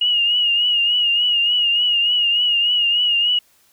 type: tone with vibrato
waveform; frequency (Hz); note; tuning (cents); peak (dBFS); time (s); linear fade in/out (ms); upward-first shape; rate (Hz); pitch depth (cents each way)
sine; 2871; F7; +47; -14; 0.01-3.39; 5; triangle; 3.4; 60
effects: white hiss -57 dBFS RMS until 3.72 s